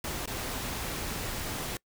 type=noise with dropouts; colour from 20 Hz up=pink; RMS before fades=-35 dBFS; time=0.04-1.77 s; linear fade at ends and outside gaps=2 ms; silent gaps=0.258-0.275 s; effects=noise-tail reverb RT60 0.1 s tail -24 dB re dry